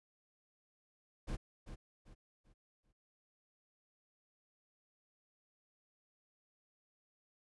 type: noise with echo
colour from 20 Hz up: brown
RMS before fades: -39 dBFS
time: 1.27-1.37 s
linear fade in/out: 20 ms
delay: 390 ms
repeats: 4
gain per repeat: -9 dB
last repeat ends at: 2.93 s
effects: resampled to 24000 Hz